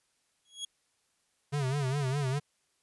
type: tone with exponential growth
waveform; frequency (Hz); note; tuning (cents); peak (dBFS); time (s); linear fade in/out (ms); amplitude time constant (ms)
sawtooth; 3322; G#7; 0; -29; 0.45-0.65; 5; 43
type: tone with vibrato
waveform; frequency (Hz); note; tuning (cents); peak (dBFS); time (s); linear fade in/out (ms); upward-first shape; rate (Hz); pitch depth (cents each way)
square; 137.3; C#3; -16; -29; 1.52-2.4; 20; sine; 4.9; 120
effects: white hiss -74 dBFS RMS until 2.82 s + resampled to 24000 Hz